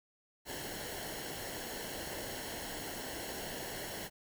pink noise with comb filter, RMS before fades -42 dBFS, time 0.45-4.1 s, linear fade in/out 50 ms, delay 0.82 ms, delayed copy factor -0.65, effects none

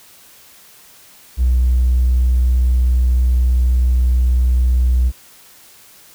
triangle tone, 62.1 Hz, B1, 10 cents sharp, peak -7 dBFS, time 1.37-5.12 s, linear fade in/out 50 ms, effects tanh soft clip ceiling -8 dBFS + white hiss -45 dBFS RMS until 6.14 s

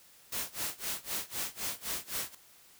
white noise with tremolo, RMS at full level -34 dBFS, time 0.32-2.35 s, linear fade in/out 5 ms, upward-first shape sine, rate 3.9 Hz, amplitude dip 95%, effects white hiss -59 dBFS RMS until 2.79 s

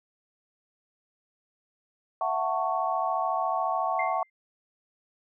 sine chord, F# minor seventh, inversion third, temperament just, 666 / 740 / 888 / 1110 Hz, E5 / F#5 / A5 / C#6, +18 / 0 / +16 / +2 cents, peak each -31 / -29 / -32 / -30 dBFS, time 2.21-4.23 s, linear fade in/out 2 ms
sine tone with exponential decay, 2093 Hz, C7, in tune, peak -27 dBFS, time 3.99-4.3 s, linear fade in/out 5 ms, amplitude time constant 67 ms
effects none

